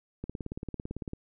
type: click train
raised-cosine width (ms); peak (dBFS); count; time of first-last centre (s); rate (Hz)
3; -23; 17; 0.24-1.134; 17.9
effects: none